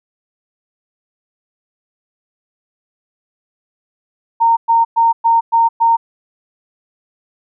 sine tone bursts, 920 Hz, A#5, 23 cents flat, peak -8 dBFS, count 6, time 4.4-5.97 s, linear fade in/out 20 ms, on 170 ms, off 110 ms, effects none

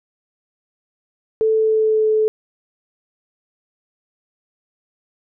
sine tone with pitch glide, 440 to 433.4 Hz, A4 to A4, 0 to -26 cents, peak -13 dBFS, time 1.41-2.28 s, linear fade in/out 0 ms, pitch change -26 cents, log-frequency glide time 1.53-2.09 s, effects none

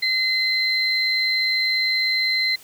sine tone pair together, 2057 / 4105 Hz, C7 / C8, -30 / -34 cents, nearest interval octave, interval 1196 cents, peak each -21 dBFS, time 0.02-2.56 s, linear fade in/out 10 ms, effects white hiss -47 dBFS RMS until 2.63 s

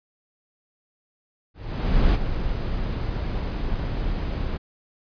brown noise with ADSR envelope, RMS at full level -17 dBFS, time 1.54-4.58 s, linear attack 600 ms, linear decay 32 ms, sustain -9 dB, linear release 19 ms, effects resampled to 11025 Hz

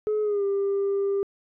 sine tone with pitch glide, 425.6 to 397.1 Hz, G#4 to G4, +42 to +22 cents, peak -20 dBFS, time 0.07-1.23 s, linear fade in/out 0 ms, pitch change -120 cents, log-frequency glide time 0.22-0.44 s, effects tanh soft clip ceiling -20 dBFS

